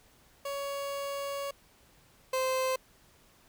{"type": "tone pair in turn", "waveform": "30% pulse", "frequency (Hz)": [560, 519.8], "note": ["C#5", "C5"], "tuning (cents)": [18, -11], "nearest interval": "minor second", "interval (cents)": 129, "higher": "first", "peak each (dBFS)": [-31, -25], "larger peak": "second", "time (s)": [[0.45, 1.51], [2.33, 2.76]], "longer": "first", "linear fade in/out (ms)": 5, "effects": ["pink hiss -62 dBFS RMS until 3.48 s"]}